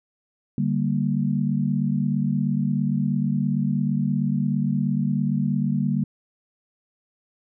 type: chord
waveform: sine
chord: G minor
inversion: second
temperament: equal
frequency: 146.83 / 196 / 233.1 Hz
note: D3 / G3 / Bb3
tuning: 0 / 0 / 0 cents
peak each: -24 / -24 / -25 dBFS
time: 0.58-6.04 s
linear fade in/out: 2 ms
effects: none